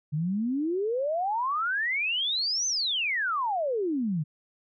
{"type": "exponential two-way sweep", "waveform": "sine", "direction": "up then down", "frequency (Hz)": [143.4, 6272, 143.4], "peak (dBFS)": -25, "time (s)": [0.12, 4.24], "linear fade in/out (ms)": 20, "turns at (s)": 2.67, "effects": []}